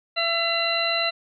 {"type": "harmonic tone with a mistuned harmonic", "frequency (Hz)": 671, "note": "E5", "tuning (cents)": 31, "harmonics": [1, 2, 3, 4, 6], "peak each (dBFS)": [-27, -30, -30, -27, -25], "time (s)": [0.16, 1.11], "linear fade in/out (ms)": 20, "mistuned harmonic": 4, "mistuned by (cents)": 44, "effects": []}